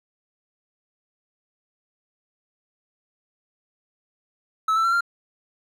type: tone with pitch steps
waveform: triangle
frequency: 1300 / 1328.9 / 1358.3 / 1388.5 Hz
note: E6 / E6 / F6 / F6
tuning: -24 / +14 / -49 / -10 cents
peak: -16 dBFS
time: 4.68-5.008 s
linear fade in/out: 5 ms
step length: 82 ms
effects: none